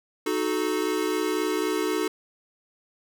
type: tone cluster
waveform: square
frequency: 310.4 / 369.1 / 433 Hz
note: D#4 / F#4 / A4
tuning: -4 / -4 / -28 cents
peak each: -29 dBFS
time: 0.26-2.08 s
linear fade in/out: 5 ms
effects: none